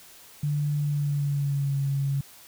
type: tone with pitch glide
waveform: sine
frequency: 146.83 to 138.59 Hz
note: D3 to C#3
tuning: 0 to 0 cents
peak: -23 dBFS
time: 0.43-2.21 s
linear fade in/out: 5 ms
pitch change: -100 cents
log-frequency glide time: 0.8-1.78 s
effects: white hiss -50 dBFS RMS until 2.47 s